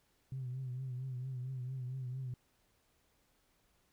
sine tone with vibrato, 128.5 Hz, C3, 31 cents flat, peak -37 dBFS, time 0.32-2.34 s, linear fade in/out 2 ms, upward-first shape triangle, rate 4.4 Hz, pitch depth 77 cents each way, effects tanh soft clip ceiling -34 dBFS + pink hiss -74 dBFS RMS until 3.92 s

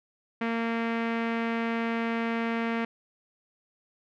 sawtooth tone with low-pass filter, 229.8 Hz, A#3, 25 cents flat, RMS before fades -29 dBFS, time 0.41-2.85 s, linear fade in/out 5 ms, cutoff 2200 Hz, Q 2, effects none

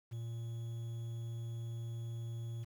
triangle tone with quantisation, 116.1 Hz, A#2, 7 cents flat, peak -37 dBFS, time 0.11-2.65 s, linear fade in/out 20 ms, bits 10, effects none

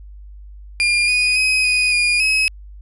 35% pulse tone with pitch steps, 2409 / 2474 / 2525 / 2486 / 2433 / 2558 Hz, D7 / D#7 / D#7 / D#7 / D#7 / D#7, +43 / -10 / +25 / -2 / -39 / +47 cents, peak -12 dBFS, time 0.8-2.48 s, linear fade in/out 0 ms, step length 280 ms, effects added 50 Hz sine -35 dBFS peak until 2.81 s + resampled to 24000 Hz

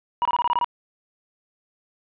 triangle tone bursts, 963 Hz, B5, 44 cents flat, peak -16 dBFS, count 8, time 0.22-0.644 s, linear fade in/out 0 ms, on 32 ms, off 24 ms, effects resampled to 8000 Hz + 9-bit

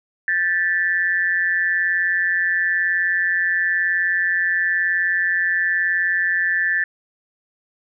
sine tone with amplitude modulation, 1760 Hz, A6, in tune, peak -13 dBFS, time 0.28-6.84 s, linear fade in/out 2 ms, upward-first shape sine, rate 179 Hz, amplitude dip 80%, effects none

